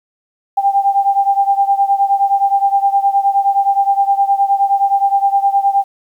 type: beating tone pair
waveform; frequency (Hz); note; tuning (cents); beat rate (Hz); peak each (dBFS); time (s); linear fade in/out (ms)
sine; 791 / 800.6; G5 / G5; +15 / +36; 9.6; -12 / -15; 0.57-5.84; 10
effects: 8-bit